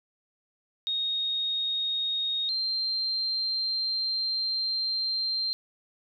sine tone pair in turn, 3729 / 4158 Hz, A#7 / C8, 0 / -12 cents, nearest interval major second, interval 188 cents, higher second, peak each -26 dBFS, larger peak neither, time 0.87-2.49 / 2.49-5.53 s, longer second, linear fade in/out 0 ms, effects none

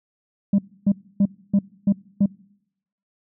sine tone bursts, 199.8 Hz, G3, 33 cents sharp, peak -11 dBFS, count 6, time 0.53-2.26 s, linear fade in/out 5 ms, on 55 ms, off 280 ms, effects noise-tail reverb RT60 0.8 s tail -25 dB re dry + tanh soft clip ceiling -12 dBFS

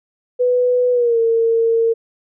sine tone with pitch glide, 495.4 to 456.9 Hz, B4 to A#4, +5 to -35 cents, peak -12 dBFS, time 0.39-1.94 s, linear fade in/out 20 ms, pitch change -140 cents, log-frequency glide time 0.92-1.19 s, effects none

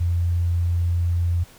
sine tone, 86.4 Hz, F2, 18 cents flat, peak -18 dBFS, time 0-1.44 s, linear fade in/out 10 ms, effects pink hiss -49 dBFS RMS until 1.58 s

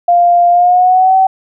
sine tone with pitch glide, 698.5 to 761.7 Hz, F5 to G5, 0 to -50 cents, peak -5 dBFS, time 0.08-1.27 s, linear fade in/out 5 ms, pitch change +150 cents, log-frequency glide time 0.5-1.16 s, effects none

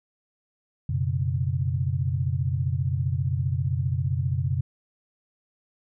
sine chord, F# suspended fourth, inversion none, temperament equal with one note detuned, 90.86 / 123.47 / 138.59 Hz, F#2 / B2 / C#3, -31 / 0 / 0 cents, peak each -27 dBFS, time 0.89-4.61 s, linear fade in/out 5 ms, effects none

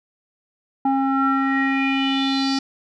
square tone with low-pass filter sweep, 270 Hz, C#4, 45 cents flat, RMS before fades -20 dBFS, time 0.85-2.59 s, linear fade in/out 5 ms, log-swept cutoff 910 to 5000 Hz, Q 5.9, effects none

